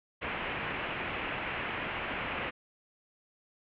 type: low-pass noise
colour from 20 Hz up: white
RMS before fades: -36 dBFS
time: 0.21-2.51 s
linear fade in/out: 20 ms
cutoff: 2800 Hz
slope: 48 dB/octave
effects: none